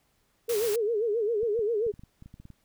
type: tone with vibrato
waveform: sine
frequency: 440 Hz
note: A4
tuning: in tune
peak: -24 dBFS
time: 0.48-1.92 s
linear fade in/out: 20 ms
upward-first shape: sine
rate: 7.5 Hz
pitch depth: 140 cents each way
type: noise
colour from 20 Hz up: white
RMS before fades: -36 dBFS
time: 0.49-0.76 s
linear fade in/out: 5 ms
type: clicks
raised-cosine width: 5 ms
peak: -34 dBFS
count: 12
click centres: 1.432 / 1.592 / 1.866 / 1.939 / 1.994 / 2.036 / 2.224 / 2.26 / 2.341 / 2.4 / 2.454 / 2.503 s
effects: pink hiss -70 dBFS RMS until 2.64 s